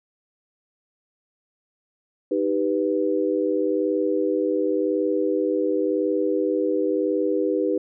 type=chord; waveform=sine; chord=Eb augmented; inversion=none; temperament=equal; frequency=311.1 / 392 / 493.9 Hz; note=Eb4 / G4 / B4; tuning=0 / 0 / 0 cents; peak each=-24 dBFS; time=2.31-7.78 s; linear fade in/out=5 ms; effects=none